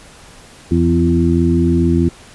harmonic tone with a mistuned harmonic, 84.8 Hz, E2, 50 cents sharp, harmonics 1 / 2 / 3 / 4, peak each -16 / -16 / -16 / -16 dBFS, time 0.71-2.09 s, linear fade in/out 5 ms, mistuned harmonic 2, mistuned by -16 cents, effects pink hiss -41 dBFS RMS until 2.34 s + resampled to 24000 Hz

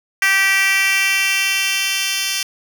10% pulse tone with high-pass filter sweep, 388.7 Hz, G4, 15 cents flat, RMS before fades -17 dBFS, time 0.22-2.43 s, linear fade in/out 2 ms, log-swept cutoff 1900 to 3600 Hz, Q 2.5, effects none

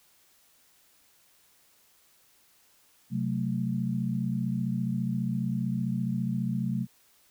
sine chord, F# diminished, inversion second, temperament equal, 130.81 / 185 / 220 Hz, C3 / F#3 / A3, 0 / 0 / 0 cents, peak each -31 dBFS, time 3.1-6.87 s, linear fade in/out 50 ms, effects white hiss -63 dBFS RMS until 7.3 s

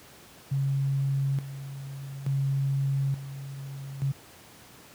sine tone with tremolo, 137.2 Hz, C#3, 17 cents flat, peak -23 dBFS, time 0.51-4.12 s, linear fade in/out 10 ms, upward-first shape square, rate 0.57 Hz, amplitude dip 75%, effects pink hiss -51 dBFS RMS until 4.94 s + high-pass 80 Hz 12 dB/octave

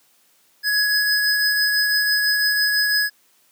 square tone pair together, 1677 / 5025 Hz, G#6 / D#8, +16 / +16 cents, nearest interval octave + perfect fifth, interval 1900 cents, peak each -19 / -22 dBFS, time 0.63-3.1 s, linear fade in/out 50 ms, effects white hiss -59 dBFS RMS until 3.51 s + high-pass 150 Hz 12 dB/octave

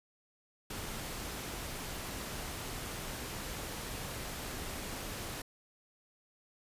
pink noise, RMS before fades -41 dBFS, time 0.7-5.42 s, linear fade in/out 5 ms, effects resampled to 32000 Hz

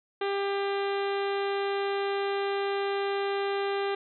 harmonic tone, 397.7 Hz, G4, 25 cents sharp, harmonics 1 / 2 / 3 / 4 / 5 / 6 / 7 / 8 / 9 / 10, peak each -28 / -34 / -38 / -40 / -42 / -44 / -45 / -46 / -47 / -48 dBFS, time 0.21-3.95 s, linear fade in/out 5 ms, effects none

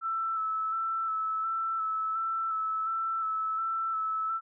sine tone with vibrato, 1318.5 Hz, E6, in tune, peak -28 dBFS, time 0.01-4.41 s, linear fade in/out 50 ms, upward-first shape square, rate 1.4 Hz, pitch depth 18 cents each way, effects none

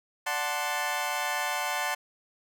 20% pulse chord, D dominant seventh, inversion none, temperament equal, 587.3 / 740 / 880 / 1046.5 Hz, D5 / F#5 / A5 / C6, 0 / 0 / 0 / 0 cents, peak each -32 / -28 / -28 / -29 dBFS, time 0.26-1.95 s, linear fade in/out 10 ms, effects none

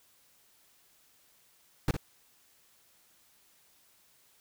brown noise with echo, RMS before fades -25 dBFS, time 1.88-1.91 s, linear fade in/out 2 ms, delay 57 ms, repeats 1, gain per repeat -8 dB, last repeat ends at 1.967 s, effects white hiss -65 dBFS RMS until 4.4 s

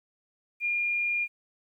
sine tone, 2413 Hz, D7, 46 cents sharp, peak -25 dBFS, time 0.6-1.28 s, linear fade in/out 50 ms, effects 11-bit

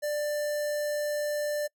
square tone with notch filter, 592 Hz, D5, 14 cents sharp, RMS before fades -30 dBFS, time 0.02-1.68 s, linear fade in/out 20 ms, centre 2800 Hz, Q 1.5, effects noise-tail reverb RT60 0.1 s tail -26 dB re dry

